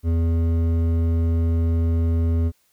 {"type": "tone with hard clipping", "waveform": "triangle", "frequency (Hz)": 83, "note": "E2", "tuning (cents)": 12, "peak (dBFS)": -19, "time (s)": [0.03, 2.52], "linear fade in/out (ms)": 50, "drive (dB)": 14, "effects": ["white hiss -64 dBFS RMS until 2.72 s"]}